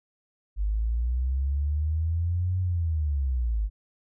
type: linear two-way sweep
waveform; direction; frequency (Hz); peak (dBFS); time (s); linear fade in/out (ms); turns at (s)
sine; up then down; 49.39 to 92.8 to 49.39; -23; 0.56-3.7; 50; 2.6
effects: none